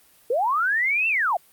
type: linear two-way sweep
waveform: sine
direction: up then down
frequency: 440 to 2726 to 631 Hz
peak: -19 dBFS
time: 0.3-1.37 s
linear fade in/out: 5 ms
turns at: 1.08 s
effects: white hiss -56 dBFS RMS until 1.52 s + Opus 32 kbps